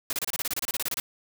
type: noise bursts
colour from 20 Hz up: white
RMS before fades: -29 dBFS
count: 16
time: 0.1-1 s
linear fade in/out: 2 ms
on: 30 ms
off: 28 ms
effects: none